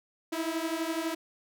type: beating tone pair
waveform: sawtooth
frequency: 320 / 332 Hz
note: D#4 / E4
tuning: +49 / +12 cents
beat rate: 12 Hz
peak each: -29 dBFS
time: 0.32-1.15 s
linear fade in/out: 10 ms
effects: none